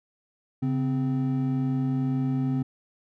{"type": "tone pair together", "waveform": "triangle", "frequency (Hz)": [137.4, 259.4], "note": ["C#3", "C4"], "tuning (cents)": [-15, -15], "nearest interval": "major seventh", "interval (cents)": 1100, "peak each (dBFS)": -24, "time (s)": [0.62, 2.63], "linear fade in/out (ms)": 10, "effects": []}